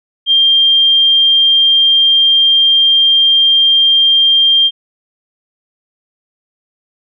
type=tone; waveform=sine; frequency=3190 Hz; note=G7; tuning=30 cents sharp; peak=-6 dBFS; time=0.26-4.71 s; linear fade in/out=50 ms; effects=none